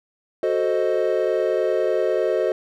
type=chord; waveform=triangle; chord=F# diminished seventh; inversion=none; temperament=equal; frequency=370 / 440 / 523.3 / 622.3 Hz; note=F#4 / A4 / C5 / Eb5; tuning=0 / 0 / 0 / 0 cents; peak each=-22 dBFS; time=0.43-2.52 s; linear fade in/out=2 ms; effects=none